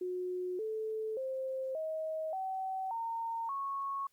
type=tone with pitch steps; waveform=sine; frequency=363.5 / 437.3 / 526.1 / 632.9 / 761.4 / 916 / 1101.9 Hz; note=F#4 / A4 / C5 / D#5 / F#5 / A#5 / C#6; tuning=-31 / -11 / +9 / +29 / +49 / -31 / -11 cents; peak=-34 dBFS; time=0.01-4.07 s; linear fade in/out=5 ms; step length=580 ms; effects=white hiss -74 dBFS RMS until 4.12 s + Opus 48 kbps